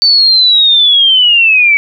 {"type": "linear sweep", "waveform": "sine", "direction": "down", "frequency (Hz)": [4558, 2257], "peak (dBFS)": -4, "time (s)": [0.02, 1.77], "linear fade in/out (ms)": 0, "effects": []}